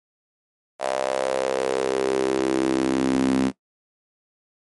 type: tone with high-pass filter sweep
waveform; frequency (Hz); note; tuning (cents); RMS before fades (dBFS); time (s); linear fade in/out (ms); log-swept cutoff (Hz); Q
sawtooth; 65.9; C2; +13; -22; 0.79-3.52; 50; 640 to 240; 4.9
effects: noise-tail reverb RT60 0.1 s tail -17 dB re dry + MP3 48 kbps